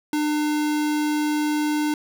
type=tone; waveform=square; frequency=300 Hz; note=D4; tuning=37 cents sharp; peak=-21 dBFS; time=0.13-1.94 s; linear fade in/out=2 ms; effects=none